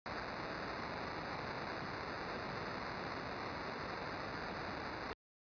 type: noise with sample-and-hold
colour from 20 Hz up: white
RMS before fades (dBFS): -43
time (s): 0.06-5.13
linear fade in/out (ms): 0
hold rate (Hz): 3150
effects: high-pass 60 Hz 12 dB/octave + resampled to 11025 Hz